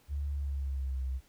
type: tone with pitch glide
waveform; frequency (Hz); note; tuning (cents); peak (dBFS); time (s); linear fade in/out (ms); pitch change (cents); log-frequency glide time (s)
sine; 71.5 to 65.19; D2 to C2; -46 to -6; -31; 0.08-1.21; 50; -160; 0.31-1.02
effects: pink hiss -65 dBFS RMS until 1.28 s